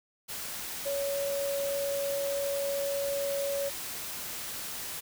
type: tone in noise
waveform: sine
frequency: 560 Hz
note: C#5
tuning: 18 cents sharp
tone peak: -29 dBFS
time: 0.85-3.7 s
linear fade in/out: 20 ms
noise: white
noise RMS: -38 dBFS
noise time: 0.28-5.01 s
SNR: +6 dB
effects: none